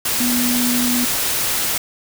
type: tone in noise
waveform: sine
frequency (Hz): 244.4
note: B3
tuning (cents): -18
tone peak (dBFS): -18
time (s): 0.2-1.05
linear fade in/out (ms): 5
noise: white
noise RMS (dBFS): -20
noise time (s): 0.05-1.78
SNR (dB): -1
effects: none